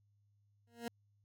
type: tone with exponential growth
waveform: 20% pulse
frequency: 234.7 Hz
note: A#3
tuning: 12 cents sharp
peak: -32 dBFS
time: 0.67-0.88 s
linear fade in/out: 2 ms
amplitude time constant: 44 ms
effects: added 102 Hz sine -70 dBFS peak until 1.24 s